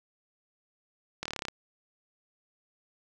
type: slowing click train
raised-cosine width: 0.2 ms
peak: -16 dBFS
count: 10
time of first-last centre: 1.23-1.484 s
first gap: 25 ms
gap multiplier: 1.03
effects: none